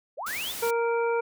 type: linear sweep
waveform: sine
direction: up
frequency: 440.6 to 3729 Hz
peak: -31 dBFS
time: 0.17-0.53 s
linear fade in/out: 20 ms
type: noise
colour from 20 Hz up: white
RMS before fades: -36 dBFS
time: 0.26-0.71 s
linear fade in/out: 10 ms
type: harmonic tone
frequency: 466.2 Hz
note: A#4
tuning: in tune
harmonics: 1 / 2 / 3 / 5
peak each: -24 / -30 / -34 / -38 dBFS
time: 0.62-1.21 s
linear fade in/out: 10 ms
effects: none